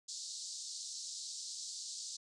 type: band-pass noise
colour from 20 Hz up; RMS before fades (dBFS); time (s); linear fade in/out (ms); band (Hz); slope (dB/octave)
pink; -45; 0.08-2.17; 10; 4100 to 8100; 48
effects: resampled to 24000 Hz